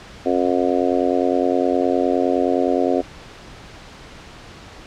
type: harmonic tone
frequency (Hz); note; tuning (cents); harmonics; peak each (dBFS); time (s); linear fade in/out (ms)
89.7; F2; +47; 3 / 4 / 5 / 6 / 7 / 8; -21 / -22 / -23 / -24 / -24 / -25; 0.25-3.02; 20
effects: pink hiss -40 dBFS RMS until 4.86 s + low-pass 5000 Hz 12 dB/octave